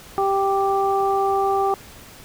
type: harmonic tone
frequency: 392 Hz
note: G4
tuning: in tune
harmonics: 1 / 2 / 3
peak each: -21 / -20 / -25 dBFS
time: 0.18-1.74 s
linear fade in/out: 0 ms
effects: pink hiss -43 dBFS RMS until 2.24 s